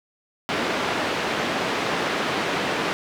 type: band-pass noise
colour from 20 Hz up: pink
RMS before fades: -25 dBFS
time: 0.49-2.93 s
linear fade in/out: 0 ms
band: 260 to 3200 Hz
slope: 12 dB/octave
effects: none